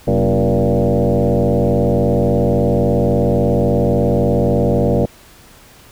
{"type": "tone with frequency modulation", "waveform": "sine", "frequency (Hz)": 178.2, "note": "F3", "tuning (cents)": 35, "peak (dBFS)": -11, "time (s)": [0.07, 5.06], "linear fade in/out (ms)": 10, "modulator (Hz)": 100, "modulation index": 4.5, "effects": ["pink hiss -44 dBFS RMS until 5.91 s"]}